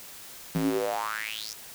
square tone with high-pass filter sweep, 54.2 Hz, A1, 25 cents flat, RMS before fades -30 dBFS, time 0.55-1.53 s, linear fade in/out 0 ms, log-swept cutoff 180 to 5800 Hz, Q 6.3, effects white hiss -45 dBFS RMS until 1.74 s

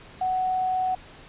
sine tone with quantisation, 744 Hz, F#5, 9 cents sharp, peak -22 dBFS, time 0.21-0.95 s, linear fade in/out 5 ms, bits 8, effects pink hiss -47 dBFS RMS until 1.28 s + resampled to 8000 Hz

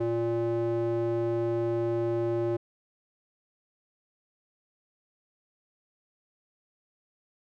square tone with band-pass filter, 116.54 Hz, A#2, in tune, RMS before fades -28 dBFS, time 0-2.57 s, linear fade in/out 10 ms, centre 420 Hz, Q 3, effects none

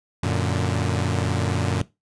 sawtooth chord, Gb augmented, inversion none, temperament equal, 92.5 / 116.54 / 146.83 Hz, Gb2 / Bb2 / D3, 0 / 0 / 0 cents, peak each -20 / -22 / -23 dBFS, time 0.23-1.82 s, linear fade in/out 5 ms, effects noise-tail reverb RT60 0.2 s tail -18 dB re dry + resampled to 22050 Hz

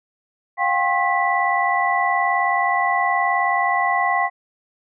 sine tone cluster, 710 / 789 / 1073 / 1973 Hz, F5 / G5 / C6 / B6, +28 / +11 / +43 / -2 cents, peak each -22 dBFS, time 0.57-4.3 s, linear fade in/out 50 ms, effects none

